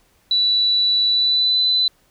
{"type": "tone with pitch glide", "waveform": "sine", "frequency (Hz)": [3951, 4006], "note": ["B7", "B7"], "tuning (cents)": [0, 24], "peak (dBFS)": -14, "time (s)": [0.31, 1.88], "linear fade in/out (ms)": 2, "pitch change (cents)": 24, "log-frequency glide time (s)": [1.08, 1.6], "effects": ["pink hiss -59 dBFS RMS until 2.1 s"]}